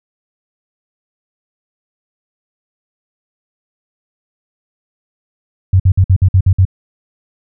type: tone bursts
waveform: sine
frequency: 93.8 Hz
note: F#2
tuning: 24 cents sharp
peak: -5 dBFS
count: 8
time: 5.73-6.652 s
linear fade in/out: 5 ms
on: 68 ms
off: 54 ms
effects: none